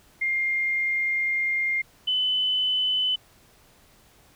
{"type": "tone pair in turn", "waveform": "sine", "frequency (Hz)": [2115, 3017], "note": ["C7", "F#7"], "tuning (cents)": [18, 33], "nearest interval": "tritone", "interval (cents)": 615, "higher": "second", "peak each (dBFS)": [-22, -21], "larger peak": "second", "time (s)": [[0.21, 1.82], [2.07, 3.16]], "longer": "first", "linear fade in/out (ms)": 10, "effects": ["pink hiss -57 dBFS RMS until 4.35 s"]}